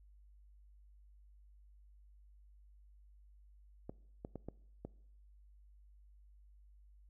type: clicks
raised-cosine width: 2 ms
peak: -30 dBFS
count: 5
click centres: 3.895 / 4.249 / 4.357 / 4.486 / 4.85 s
effects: noise-tail reverb RT60 0.7 s tail -22 dB re dry + added 50 Hz sine -59 dBFS peak until 7.09 s